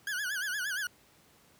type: tone with vibrato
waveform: 40% pulse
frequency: 1575 Hz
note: G6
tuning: 8 cents sharp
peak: -31 dBFS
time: 0.07-0.87 s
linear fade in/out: 2 ms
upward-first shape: sine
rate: 8.6 Hz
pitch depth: 150 cents each way
effects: pink hiss -62 dBFS RMS until 1.59 s + high-pass 80 Hz 12 dB/octave